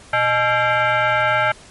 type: tone with frequency modulation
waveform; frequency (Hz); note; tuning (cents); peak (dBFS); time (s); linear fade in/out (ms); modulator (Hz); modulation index
sine; 120.4; B2; -44; -14; 0.13-1.52; 5; 737; 2.7
effects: pink hiss -44 dBFS RMS until 1.7 s + MP3 48 kbps